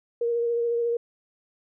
sine tone with vibrato, 470 Hz, A#4, 14 cents sharp, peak -22 dBFS, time 0.21-0.97 s, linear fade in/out 5 ms, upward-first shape sine, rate 14 Hz, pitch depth 17 cents each way, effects none

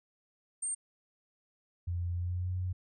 sine tone, 8690 Hz, C#9, 35 cents flat, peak -32 dBFS, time 0.62-0.75 s, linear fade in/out 10 ms
sine tone with pitch glide, 87.31 to 91.28 Hz, F2 to F#2, 0 to -23 cents, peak -31 dBFS, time 1.87-2.73 s, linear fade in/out 10 ms, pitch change +77 cents, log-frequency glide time 2.13-2.53 s
effects none

